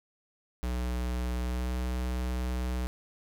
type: tone with pitch glide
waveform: square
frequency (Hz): 61.3 to 62.23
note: B1 to B1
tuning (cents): -12 to +14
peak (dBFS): -30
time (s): 0.63-2.87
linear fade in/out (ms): 0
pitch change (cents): +26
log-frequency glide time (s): 1.44-1.7
effects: none

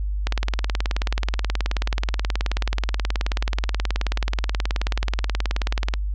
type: click train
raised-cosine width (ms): 0.2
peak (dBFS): -6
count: 107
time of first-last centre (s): 0.27-5.938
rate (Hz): 18.7
effects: added 50 Hz sine -22 dBFS peak until 6.14 s + low-pass 5000 Hz 12 dB/octave

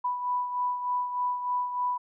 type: beating tone pair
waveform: sine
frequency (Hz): 987.8 / 991.1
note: B5 / B5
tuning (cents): 0 / +6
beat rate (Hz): 3.3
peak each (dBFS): -27 / -35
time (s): 0.04-1.98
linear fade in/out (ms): 10
effects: none

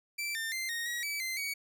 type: tone with pitch steps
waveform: sawtooth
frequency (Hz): 2335 / 1800 / 2083 / 1861 / 1909 / 2297 / 2074 / 2253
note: D7 / A6 / C7 / A#6 / A#6 / D7 / C7 / C#7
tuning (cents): -11 / +39 / -8 / -3 / +41 / -39 / -16 / +28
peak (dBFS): -30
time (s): 0.18-1.54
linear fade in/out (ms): 10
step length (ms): 170
effects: none

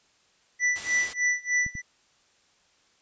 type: tone with tremolo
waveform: square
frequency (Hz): 1975.5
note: B6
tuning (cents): 0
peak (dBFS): -21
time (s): 0.59-1.82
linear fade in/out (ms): 50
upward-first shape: sine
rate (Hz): 3.3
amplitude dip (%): 95
type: noise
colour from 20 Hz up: white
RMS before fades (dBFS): -36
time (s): 0.75-1.14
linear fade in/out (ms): 20
type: clicks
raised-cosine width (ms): 5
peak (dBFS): -26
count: 2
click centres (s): 1.664 / 1.753
effects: white hiss -64 dBFS RMS until 3.01 s + resampled to 16000 Hz

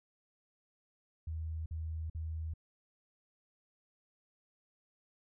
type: tone bursts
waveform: sine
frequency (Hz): 80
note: D#2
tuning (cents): +49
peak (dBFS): -36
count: 3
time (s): 1.27-2.538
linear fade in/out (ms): 5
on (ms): 390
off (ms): 49
effects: none

